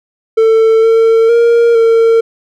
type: tone with pitch steps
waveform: triangle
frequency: 446.4 / 452 / 467.7 / 455.7 Hz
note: A4 / A4 / A#4 / A#4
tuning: +25 / +47 / +6 / -39 cents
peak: -3 dBFS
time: 0.37-2.21 s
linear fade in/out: 10 ms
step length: 460 ms
effects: none